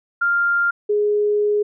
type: tone pair in turn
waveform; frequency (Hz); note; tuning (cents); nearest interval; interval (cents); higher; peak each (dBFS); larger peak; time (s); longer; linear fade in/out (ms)
sine; 1396.9 / 416.3; F6 / G#4; 0 / +4; octave + major sixth; 2096; first; -15; neither; 0.21-0.71 / 0.89-1.63; second; 10
effects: none